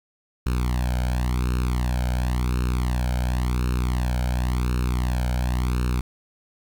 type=tone with flanger; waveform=sawtooth; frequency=61.74 Hz; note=B1; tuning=in tune; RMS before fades=-23 dBFS; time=0.46-6.01 s; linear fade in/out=5 ms; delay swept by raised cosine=0.74 to 1.31 ms; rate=0.93 Hz; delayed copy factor=+1; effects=9-bit